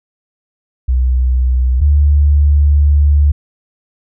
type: tone pair in turn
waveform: sine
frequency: 63.2 / 72.78 Hz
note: B1 / D2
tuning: +41 / -15 cents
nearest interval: major second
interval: 244 cents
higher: second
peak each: -9 / -6 dBFS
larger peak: second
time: 0.88-1.81 / 1.81-3.32 s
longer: second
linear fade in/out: 10 ms
effects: none